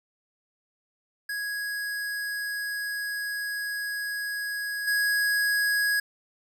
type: tone with level steps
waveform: square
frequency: 1661.2 Hz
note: G#6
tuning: in tune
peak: -30 / -23 dBFS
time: 1.29-6 s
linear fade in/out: 5 ms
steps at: 4.87 s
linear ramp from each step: 10 ms
effects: none